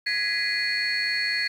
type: tone cluster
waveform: sine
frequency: 1673 / 1926 / 2030 / 2447 / 4369 Hz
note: G#6 / B6 / B6 / D#7 / C#8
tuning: +12 / -44 / +47 / -29 / -26 cents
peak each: -28 / -31 / -28 / -33 / -26 dBFS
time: 0.06-1.48 s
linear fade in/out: 10 ms
effects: tanh soft clip ceiling -17 dBFS + 9-bit